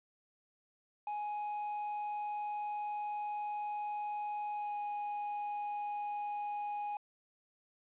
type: tone with pitch glide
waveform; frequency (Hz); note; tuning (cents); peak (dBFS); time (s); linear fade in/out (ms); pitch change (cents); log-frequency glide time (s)
triangle; 834 to 827.8; G#5 to G#5; +7 to -6; -34; 1.07-6.97; 2; -13; 4.54-4.76
effects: resampled to 8000 Hz + 11-bit